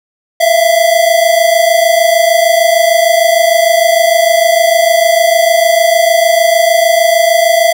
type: tone pair together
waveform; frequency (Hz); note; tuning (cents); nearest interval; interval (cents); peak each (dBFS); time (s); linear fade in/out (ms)
square; 655.4 / 682; E5 / F5; -10 / -41; minor second; 69; -10; 0.4-7.73; 10
effects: none